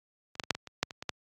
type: clicks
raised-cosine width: 0.2 ms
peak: -30 / -13 / -21 / -6 / -19 / -26 / -8 / -24 / -21 / -13 dBFS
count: 10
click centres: 0.354 / 0.398 / 0.437 / 0.507 / 0.55 / 0.673 / 0.83 / 0.908 / 1.025 / 1.093 s
effects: high-pass 80 Hz 12 dB/octave + AAC 64 kbps